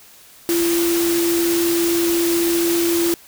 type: tone in noise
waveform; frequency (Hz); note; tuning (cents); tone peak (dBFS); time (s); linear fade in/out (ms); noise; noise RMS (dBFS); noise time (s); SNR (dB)
sine; 340; F4; -46; -16; 0.49-3.14; 0; white; -24; 0.49-3.14; +5
effects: white hiss -46 dBFS RMS until 3.27 s